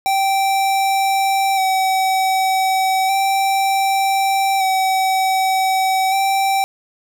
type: tone with vibrato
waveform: square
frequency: 770 Hz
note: G5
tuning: 31 cents flat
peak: -15 dBFS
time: 0.06-6.64 s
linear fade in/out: 0 ms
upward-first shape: square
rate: 0.33 Hz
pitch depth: 20 cents each way
effects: none